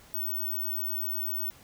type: tone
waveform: sine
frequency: 15804 Hz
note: B9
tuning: in tune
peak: -29 dBFS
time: 0.14-1.5 s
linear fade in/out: 0 ms
effects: pink hiss -55 dBFS RMS until 1.63 s